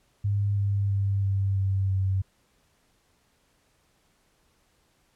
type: tone with pitch steps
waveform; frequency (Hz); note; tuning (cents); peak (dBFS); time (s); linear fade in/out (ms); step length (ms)
sine; 101.3 / 100.14 / 98.99 / 97.85 / 96.73 / 95.61; G#2 / G2 / G2 / G2 / G2 / G2; -43 / +37 / +17 / -3 / -23 / -43; -22; 0.24-2.22; 10; 330
effects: pink hiss -67 dBFS RMS until 5.15 s + low-pass 12000 Hz 12 dB/octave